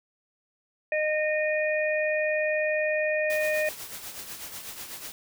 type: harmonic tone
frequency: 614 Hz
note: D#5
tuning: 23 cents flat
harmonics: 1 / 3 / 4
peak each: -25 / -30 / -31 dBFS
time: 0.92-3.69 s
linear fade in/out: 2 ms
type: noise with tremolo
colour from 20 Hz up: white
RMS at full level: -37 dBFS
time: 3.3-5.12 s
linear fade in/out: 0 ms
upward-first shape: triangle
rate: 8.1 Hz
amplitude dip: 60%
effects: none